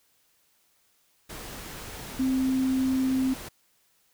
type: tone in noise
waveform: sine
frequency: 261.6 Hz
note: C4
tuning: in tune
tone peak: -22 dBFS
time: 2.19-3.34 s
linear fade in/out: 10 ms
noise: pink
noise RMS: -40 dBFS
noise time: 1.29-3.49 s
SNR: +15 dB
effects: white hiss -67 dBFS RMS until 4.13 s